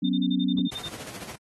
sine chord, F# suspended fourth, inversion none, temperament equal, 185 / 246.9 / 277.2 Hz, F#3 / B3 / C#4, 0 / 0 / 0 cents, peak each -26 dBFS, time 0.02-0.68 s, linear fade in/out 10 ms
sine tone bursts, 3620 Hz, A7, 48 cents sharp, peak -32 dBFS, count 10, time 0.04-0.885 s, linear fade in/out 10 ms, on 53 ms, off 35 ms
pink noise with tremolo, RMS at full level -37 dBFS, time 0.71-1.36 s, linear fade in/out 10 ms, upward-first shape sine, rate 14 Hz, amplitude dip 60%
effects high-pass 100 Hz 12 dB/octave + AAC 32 kbps

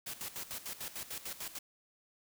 white noise with tremolo, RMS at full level -41 dBFS, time 0.06-1.59 s, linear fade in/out 10 ms, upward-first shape square, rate 6.7 Hz, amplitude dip 75%, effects none

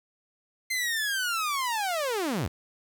sawtooth linear sweep, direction down, 2093 to 64.1 Hz, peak -23 dBFS, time 0.7-2.48 s, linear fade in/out 10 ms, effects 9-bit

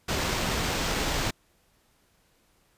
pink noise with sample-and-hold, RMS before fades -28 dBFS, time 0.08-1.31 s, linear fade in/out 10 ms, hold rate 11025 Hz, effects pink hiss -66 dBFS RMS until 2.77 s + resampled to 32000 Hz

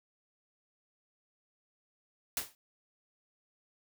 white noise with exponential decay, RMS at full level -30 dBFS, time 2.37-2.55 s, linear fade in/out 1 ms, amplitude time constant 37 ms, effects none

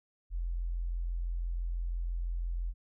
sine tone, 43 Hz, F1, 26 cents flat, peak -31 dBFS, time 0.3-2.74 s, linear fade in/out 50 ms, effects none

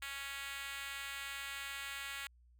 5% pulse tone with high-pass filter, 277.2 Hz, C#4, in tune, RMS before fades -44 dBFS, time 0.02-2.27 s, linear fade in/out 2 ms, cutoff 1600 Hz, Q 1.1, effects added 60 Hz sine -62 dBFS peak until 2.59 s

